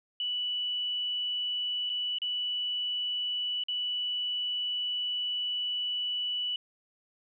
sine tone with dropouts, 2960 Hz, F#7, in tune, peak -29 dBFS, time 0.2-6.56 s, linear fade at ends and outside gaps 2 ms, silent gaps 1.895-1.899 / 2.185-2.218 / 3.637-3.684 s, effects none

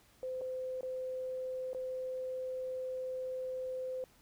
sine tone with dropouts, 514 Hz, C5, 31 cents flat, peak -36 dBFS, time 0.23-4.04 s, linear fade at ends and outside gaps 1 ms, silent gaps 0.411-0.416 / 0.809-0.831 / 1.732-1.747 s, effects pink hiss -65 dBFS RMS until 4.21 s

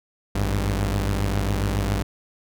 sawtooth tone pair together, 53.16 / 99 Hz, G#1 / G2, +41 / +18 cents, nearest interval major seventh, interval 1077 cents, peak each -20 dBFS, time 0.35-2.03 s, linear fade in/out 5 ms, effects none

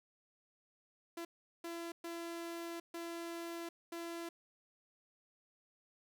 sawtooth tone bursts at uneven times, 337.7 Hz, E4, 42 cents sharp, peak -38 dBFS, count 5, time 1.17-1.25 / 1.64-1.92 / 2.04-2.8 / 2.94-3.69 / 3.92-4.29 s, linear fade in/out 5 ms, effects 12-bit

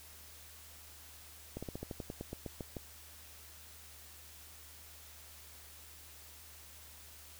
slowing click train, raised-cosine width 2 ms, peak -27 dBFS, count 13, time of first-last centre 1.57-2.768 s, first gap 56 ms, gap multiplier 1.1, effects added 76 Hz sine -59 dBFS peak until 7.39 s + white hiss -55 dBFS RMS until 7.39 s

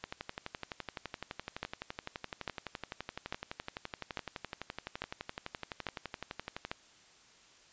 two click trains, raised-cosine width 0.3 ms, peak -22 / -19 dBFS, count 79 / 7, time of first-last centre 0.04-6.65 / 1.63-6.715 s, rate 11.8 / 1.18 Hz, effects white hiss -61 dBFS RMS until 7.72 s + resampled to 16000 Hz

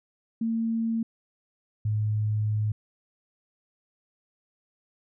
sine tone pair in turn, 226.9 / 106.74 Hz, A#3 / G#2, -47 / +48 cents, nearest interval octave + minor second, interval 1305 cents, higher first, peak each -24 / -23 dBFS, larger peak second, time 0.41-1.03 / 1.85-2.72 s, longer second, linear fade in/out 5 ms, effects none

